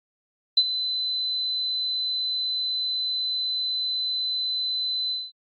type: tone with ADSR envelope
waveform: sine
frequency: 4028 Hz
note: B7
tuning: 33 cents sharp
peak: -12 dBFS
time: 0.57-5.32 s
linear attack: 7 ms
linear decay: 53 ms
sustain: -12 dB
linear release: 210 ms
effects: AAC 48 kbps